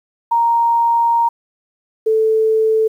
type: tone pair in turn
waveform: sine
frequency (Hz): 932.3 / 440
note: A#5 / A4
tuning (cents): 0 / 0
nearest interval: octave + minor second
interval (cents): 1300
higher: first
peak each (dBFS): -11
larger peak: neither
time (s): 0.31-1.29 / 2.06-2.88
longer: first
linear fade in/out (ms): 10
effects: 8-bit